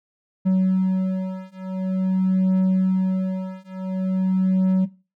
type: beating tone pair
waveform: triangle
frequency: 187.4 / 187.87 Hz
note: F#3 / F#3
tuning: +22 / +27 cents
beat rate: 0.47 Hz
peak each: -19 dBFS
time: 0.45-4.86 s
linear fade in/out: 20 ms
effects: noise-tail reverb RT60 0.3 s tail -18 dB re dry